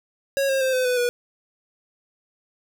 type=tone with pitch steps; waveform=square; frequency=550 / 536.5 / 523.3 / 510.5 / 498 / 485.8 Hz; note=C#5 / C5 / C5 / C5 / B4 / B4; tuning=-14 / +43 / 0 / -43 / +14 / -29 cents; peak=-20 dBFS; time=0.37-1.09 s; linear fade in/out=0 ms; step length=120 ms; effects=none